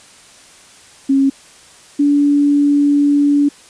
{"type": "tone pair in turn", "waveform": "sine", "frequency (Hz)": [272.4, 287.7], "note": ["C#4", "D4"], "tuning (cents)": [-30, -36], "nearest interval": "minor second", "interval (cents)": 94, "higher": "second", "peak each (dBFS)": -9, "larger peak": "neither", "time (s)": [[1.09, 1.3], [1.99, 3.49]], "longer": "second", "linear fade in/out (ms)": 10, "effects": ["white hiss -43 dBFS RMS until 3.69 s", "resampled to 22050 Hz"]}